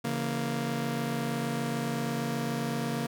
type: chord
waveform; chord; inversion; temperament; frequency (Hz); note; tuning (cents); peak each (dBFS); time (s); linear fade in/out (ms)
sawtooth; A# diminished; first; just; 139.85 / 167.82 / 233.1; C#3 / E3 / A#3; +16 / +31 / 0; -30 / -33 / -28; 0.04-3.07; 10
effects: none